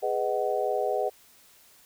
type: chord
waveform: sine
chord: G# minor seventh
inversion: none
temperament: just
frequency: 415.3 / 498.4 / 623 / 747.5 Hz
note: G#4 / B4 / D#5 / F#5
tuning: 0 / +16 / +2 / +17 cents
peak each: -30 dBFS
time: 0.02-1.1 s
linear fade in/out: 20 ms
effects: white hiss -57 dBFS RMS until 1.85 s